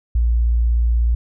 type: tone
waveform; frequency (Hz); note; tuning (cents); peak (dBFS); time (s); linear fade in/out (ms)
sine; 58.27; A#1; 0; -13; 0.15-1.15; 5
effects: none